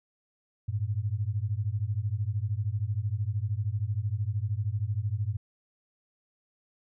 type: beating tone pair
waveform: sine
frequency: 98 / 111 Hz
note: G2 / A2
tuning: 0 / +16 cents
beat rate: 13 Hz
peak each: -30 dBFS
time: 0.68-5.37 s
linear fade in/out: 10 ms
effects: none